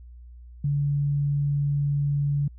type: tone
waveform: sine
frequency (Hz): 143.3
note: D3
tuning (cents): -42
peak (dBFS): -21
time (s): 0.64-2.48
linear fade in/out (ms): 5
effects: added 60 Hz sine -42 dBFS peak until 2.58 s